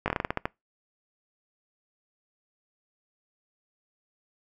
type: slowing click train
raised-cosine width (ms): 0.5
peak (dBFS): -11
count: 10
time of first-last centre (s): 0.06-0.455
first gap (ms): 19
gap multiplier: 1.2
effects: noise-tail reverb RT60 0.2 s tail -24 dB re dry